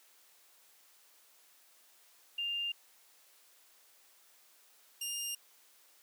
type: tone pair in turn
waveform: sine / 15% pulse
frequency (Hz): 2800 / 2812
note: F7 / F7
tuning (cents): +4 / +11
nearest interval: unison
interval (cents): 7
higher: second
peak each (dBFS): -33 / -29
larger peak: second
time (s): 2.38-2.72 / 5.01-5.35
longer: neither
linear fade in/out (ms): 5
effects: white hiss -64 dBFS RMS until 6.02 s + high-pass 400 Hz 12 dB/octave